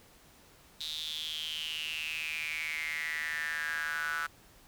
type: tone with high-pass filter sweep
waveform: square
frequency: 77.78 Hz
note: D#2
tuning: in tune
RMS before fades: -36 dBFS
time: 0.8-4.27 s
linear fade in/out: 10 ms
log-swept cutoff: 3800 to 1400 Hz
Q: 9.3
effects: pink hiss -59 dBFS RMS until 4.67 s